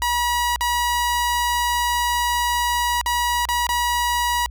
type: tone with dropouts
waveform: sawtooth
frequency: 965 Hz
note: B5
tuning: 40 cents flat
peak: -15 dBFS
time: 0.02-4.46 s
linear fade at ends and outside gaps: 0 ms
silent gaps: 0.56-0.609 / 3.013-3.061 / 3.453-3.488 / 3.668-3.691 s
effects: added 60 Hz sine -33 dBFS peak until 4.5 s